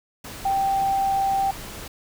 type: tone in noise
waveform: sine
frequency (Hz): 782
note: G5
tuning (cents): -4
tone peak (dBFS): -19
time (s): 0.45-1.51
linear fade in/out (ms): 5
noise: pink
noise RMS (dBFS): -37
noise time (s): 0.24-1.88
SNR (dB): +15
effects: none